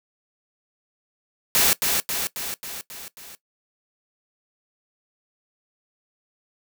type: noise with echo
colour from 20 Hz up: white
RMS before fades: -18 dBFS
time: 1.55-1.73 s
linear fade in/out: 0 ms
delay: 270 ms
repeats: 6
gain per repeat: -4 dB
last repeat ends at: 3.35 s
effects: noise-tail reverb RT60 0.1 s tail -17 dB re dry